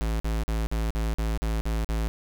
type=tone bursts; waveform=square; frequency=55 Hz; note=A1; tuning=in tune; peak=-25 dBFS; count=9; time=0.01-2.08 s; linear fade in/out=0 ms; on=190 ms; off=45 ms; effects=none